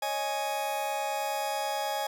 40% pulse chord, C# suspended second, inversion none, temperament just, 554.4 / 623.7 / 831.5 Hz, C#5 / D#5 / G#5, 0 / +4 / +2 cents, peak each -36 / -35 / -30 dBFS, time 0.02-2.07 s, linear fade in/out 5 ms, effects none

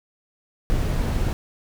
brown noise, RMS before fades -22 dBFS, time 0.7-1.33 s, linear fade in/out 0 ms, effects none

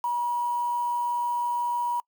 sine tone with quantisation, 961 Hz, B5, 48 cents flat, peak -24 dBFS, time 0.04-2 s, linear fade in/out 2 ms, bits 7, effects noise-tail reverb RT60 0.1 s tail -26 dB re dry

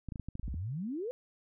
clicks, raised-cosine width 5 ms, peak -27 dBFS, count 9, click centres 0.087 / 0.122 / 0.158 / 0.197 / 0.286 / 0.354 / 0.396 / 0.481 / 0.542 s
sine exponential sweep, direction up, 49.07 to 521 Hz, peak -34 dBFS, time 0.43-1.11 s, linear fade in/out 0 ms
effects none

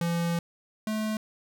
square tone pair in turn, 170 / 216.2 Hz, F3 / A3, -46 / -30 cents, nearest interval major third, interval 416 cents, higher second, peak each -26 / -28 dBFS, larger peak first, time 0.01-0.39 / 0.87-1.17 s, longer first, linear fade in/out 2 ms, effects none

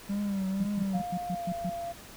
triangle tone with vibrato, 197.3 Hz, G3, 11 cents sharp, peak -26 dBFS, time 0.09-1.02 s, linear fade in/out 10 ms, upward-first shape triangle, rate 2 Hz, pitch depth 82 cents each way
sine tone bursts, 180.7 Hz, F#3, 41 cents flat, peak -29 dBFS, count 7, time 0.6-1.698 s, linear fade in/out 5 ms, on 54 ms, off 120 ms
sine tone with pitch glide, 706 to 685.5 Hz, F5 to F5, +19 to -32 cents, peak -33 dBFS, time 0.93-1.93 s, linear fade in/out 20 ms, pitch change -51 cents, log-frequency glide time 1.29-1.47 s
effects pink hiss -48 dBFS RMS until 2.16 s

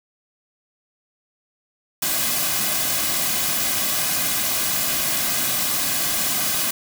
white noise with comb filter, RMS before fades -22 dBFS, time 2.02-6.71 s, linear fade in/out 5 ms, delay 2.2 ms, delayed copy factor -0.6, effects none

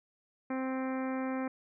harmonic tone, 261.6 Hz, C4, in tune, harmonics 1 / 2 / 3 / 4 / 5 / 6 / 7 / 8 / 9, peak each -33 / -39 / -43 / -45 / -47 / -49 / -50 / -51 / -52 dBFS, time 0.5-1.48 s, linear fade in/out 5 ms, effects none

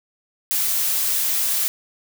blue noise, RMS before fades -21 dBFS, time 0.51-1.68 s, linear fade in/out 0 ms, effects none

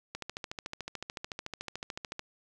click train, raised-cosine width 0.2 ms, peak -20 dBFS, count 29, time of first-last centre 0.15-2.194 s, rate 13.7 Hz, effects none

